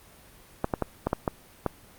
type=clicks; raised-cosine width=1 ms; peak=-10 dBFS; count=7; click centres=0.644 / 0.738 / 0.823 / 1.07 / 1.131 / 1.278 / 1.663 s; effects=pink hiss -53 dBFS RMS until 1.98 s + Opus 32 kbps